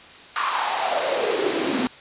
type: noise with high-pass filter sweep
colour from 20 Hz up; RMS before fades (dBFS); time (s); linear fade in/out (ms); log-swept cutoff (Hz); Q
pink; -23; 0.36-1.87; 0; 1200 to 250; 5.3
effects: white hiss -44 dBFS RMS until 2 s + resampled to 8000 Hz